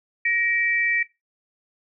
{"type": "tone pair together", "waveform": "sine", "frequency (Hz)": [1885.3, 2321], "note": ["A#6", "D7"], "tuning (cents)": [19, -21], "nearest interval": "major third", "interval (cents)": 360, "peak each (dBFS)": -22, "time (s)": [0.25, 1.03], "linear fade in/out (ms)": 5, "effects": ["noise-tail reverb RT60 0.2 s tail -18 dB re dry"]}